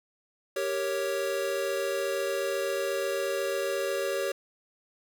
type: chord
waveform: square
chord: G diminished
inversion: none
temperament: equal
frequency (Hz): 392 / 466.2 / 554.4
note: G4 / Bb4 / Db5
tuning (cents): 0 / 0 / 0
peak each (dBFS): -33 / -36 / -31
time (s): 0.56-4.32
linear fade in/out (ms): 5
effects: none